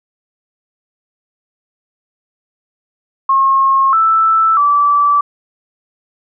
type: tone with pitch steps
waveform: sine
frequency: 1080 / 1321 / 1158 Hz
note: C#6 / E6 / D6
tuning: -45 / +3 / -25 cents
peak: -8 dBFS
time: 3.29-5.21 s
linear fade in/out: 5 ms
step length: 640 ms
effects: none